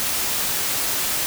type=noise; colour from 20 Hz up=white; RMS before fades=-23 dBFS; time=0-1.26 s; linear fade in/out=0 ms; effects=none